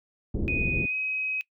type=low-pass noise; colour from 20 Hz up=pink; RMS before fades=-29 dBFS; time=0.34-0.86 s; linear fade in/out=5 ms; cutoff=410 Hz; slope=24 dB/octave
type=tone with pitch glide; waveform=sine; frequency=2489 to 2535 Hz; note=D#7 to D#7; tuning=0 to +32 cents; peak=-26 dBFS; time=0.48-1.41 s; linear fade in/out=0 ms; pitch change=+32 cents; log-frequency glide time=0.88-0.94 s
effects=noise-tail reverb RT60 0.1 s tail -21 dB re dry